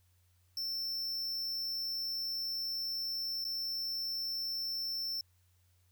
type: tone with dropouts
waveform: square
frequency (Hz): 5370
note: E8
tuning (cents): +31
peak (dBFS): -35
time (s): 0.57-5.21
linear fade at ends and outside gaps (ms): 2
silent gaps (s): 3.443-3.449
effects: added 90 Hz sine -67 dBFS peak until 5.91 s + white hiss -75 dBFS RMS until 5.91 s